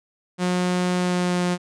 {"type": "tone with pitch glide", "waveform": "sawtooth", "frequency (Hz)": [180, 177.93], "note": ["F#3", "F3"], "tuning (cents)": [-47, 33], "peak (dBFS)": -16, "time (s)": [0.38, 1.58], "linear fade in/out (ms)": 50, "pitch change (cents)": -20, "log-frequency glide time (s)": [0.96, 1.45], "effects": ["resampled to 22050 Hz"]}